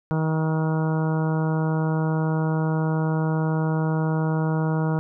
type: harmonic tone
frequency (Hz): 158.4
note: D#3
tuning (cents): +31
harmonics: 1 / 2 / 3 / 4 / 5 / 6 / 7 / 8 / 9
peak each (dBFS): -21 / -30 / -31 / -35 / -36 / -35 / -40 / -41 / -38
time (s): 0.11-4.99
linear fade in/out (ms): 0
effects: none